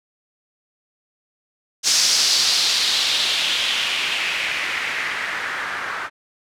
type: noise with low-pass filter sweep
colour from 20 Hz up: blue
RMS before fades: -21 dBFS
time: 1.83-6.1 s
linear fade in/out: 50 ms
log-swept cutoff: 5700 to 1400 Hz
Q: 2.6
effects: none